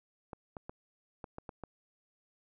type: clicks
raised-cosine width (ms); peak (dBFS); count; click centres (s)
1; -28; 7; 0.332 / 0.568 / 0.695 / 1.242 / 1.384 / 1.492 / 1.637
effects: none